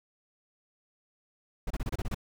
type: noise bursts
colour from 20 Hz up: brown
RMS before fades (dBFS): -31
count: 8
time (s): 1.67-2.146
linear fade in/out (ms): 5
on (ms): 35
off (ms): 28
effects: none